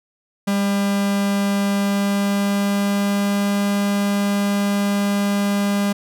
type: tone with pitch glide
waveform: 45% pulse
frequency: 200 to 201.7 Hz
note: G3 to G3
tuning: +35 to +50 cents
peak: -17 dBFS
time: 0.47-5.93 s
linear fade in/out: 10 ms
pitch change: +15 cents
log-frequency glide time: 1.78-3.63 s
effects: none